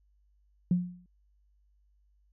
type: tone with exponential decay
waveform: sine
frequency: 178.1 Hz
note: F3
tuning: 34 cents sharp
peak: -19 dBFS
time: 0.71-1.06 s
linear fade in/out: 2 ms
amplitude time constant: 75 ms
effects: tanh soft clip ceiling -15 dBFS + added 50 Hz sine -64 dBFS peak until 2.32 s